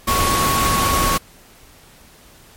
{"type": "tone in noise", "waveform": "sine", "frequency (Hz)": 1108.7, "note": "C#6", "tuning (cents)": 0, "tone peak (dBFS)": -18, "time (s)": [0.07, 1.18], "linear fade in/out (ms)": 10, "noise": "pink", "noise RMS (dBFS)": -19, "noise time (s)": [0.07, 1.18], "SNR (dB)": -2, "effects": ["pink hiss -47 dBFS RMS until 2.56 s", "MP3 64 kbps"]}